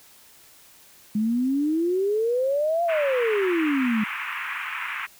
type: exponential two-way sweep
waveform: sine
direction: up then down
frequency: 207.7 to 698.5 to 207.7 Hz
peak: -20 dBFS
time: 1.15-4.04 s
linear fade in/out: 5 ms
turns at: 2.84 s
type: band-pass noise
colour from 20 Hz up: white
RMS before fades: -31 dBFS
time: 2.88-5.07 s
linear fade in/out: 20 ms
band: 1000 to 2600 Hz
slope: 48 dB/octave
effects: white hiss -52 dBFS RMS until 5.19 s